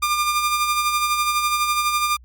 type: tone with tremolo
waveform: sawtooth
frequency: 1200 Hz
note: D6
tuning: 37 cents sharp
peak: -13 dBFS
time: 0.02-2.17 s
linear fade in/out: 10 ms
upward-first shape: sine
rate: 12 Hz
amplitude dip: 45%
effects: added 61 Hz sine -44 dBFS peak until 2.24 s + Opus 48 kbps